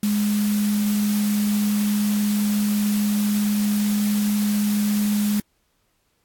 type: tone in noise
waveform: sine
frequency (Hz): 207.7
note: G#3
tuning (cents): 0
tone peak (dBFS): -18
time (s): 0.03-5.4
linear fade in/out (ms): 2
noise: white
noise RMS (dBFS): -32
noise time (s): 0.03-5.4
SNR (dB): +11
effects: pink hiss -68 dBFS RMS until 6.24 s + AAC 64 kbps